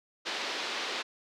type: band-pass noise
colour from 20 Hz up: white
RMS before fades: -35 dBFS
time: 0.25-1.03 s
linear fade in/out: 20 ms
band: 280 to 4500 Hz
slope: 24 dB/octave
effects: none